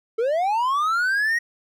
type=linear sweep; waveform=triangle; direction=up; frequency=430.9 to 1903 Hz; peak=-17 dBFS; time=0.18-1.39 s; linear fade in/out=10 ms; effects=none